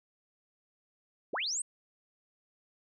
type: linear sweep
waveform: sine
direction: up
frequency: 197.4 to 8660 Hz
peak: -31 dBFS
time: 1.33-1.62 s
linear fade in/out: 5 ms
effects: none